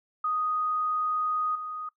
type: tone with level steps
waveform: sine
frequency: 1244.5 Hz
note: D#6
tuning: in tune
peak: -25 / -33 dBFS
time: 0.24-1.89 s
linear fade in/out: 5 ms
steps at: 1.55 s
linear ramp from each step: 5 ms
effects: noise-tail reverb RT60 0.1 s tail -20 dB re dry